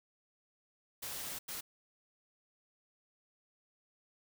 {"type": "noise bursts at uneven times", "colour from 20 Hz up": "white", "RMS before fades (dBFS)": -42, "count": 2, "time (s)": [[1.02, 1.39], [1.48, 1.61]], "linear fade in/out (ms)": 10, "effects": []}